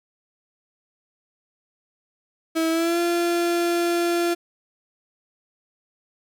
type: tone with pitch glide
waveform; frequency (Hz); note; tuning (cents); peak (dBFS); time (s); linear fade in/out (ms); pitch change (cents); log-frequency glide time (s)
35% pulse; 324.8 to 344.1; E4 to F4; -26 to -26; -18; 2.55-4.35; 20; +100; 2.7-2.99
effects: none